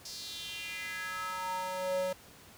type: tone with high-pass filter sweep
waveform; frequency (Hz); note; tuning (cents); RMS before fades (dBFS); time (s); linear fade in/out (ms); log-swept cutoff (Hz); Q
square; 185; F#3; 0; -37; 0.05-2.13; 5; 5200 to 450; 4
effects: pink hiss -55 dBFS RMS until 2.57 s + high-pass 60 Hz 12 dB/octave